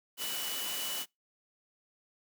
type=tone in noise; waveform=sine; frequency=2960 Hz; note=F#7; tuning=in tune; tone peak=-39 dBFS; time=0.17-1.06 s; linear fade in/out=50 ms; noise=white; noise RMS=-37 dBFS; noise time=0.17-1.06 s; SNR=-5 dB; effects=noise-tail reverb RT60 0.2 s tail -26 dB re dry + high-pass 200 Hz 12 dB/octave